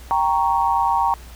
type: chord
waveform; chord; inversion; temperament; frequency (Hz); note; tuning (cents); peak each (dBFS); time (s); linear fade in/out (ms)
sine; G diminished; none; equal; 784 / 932.3 / 1108.7; G5 / Bb5 / Db6; 0 / 0 / 0; -21 / -18 / -23; 0.11-1.14; 0
effects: added 60 Hz sine -38 dBFS peak until 1.35 s + pink hiss -45 dBFS RMS until 1.35 s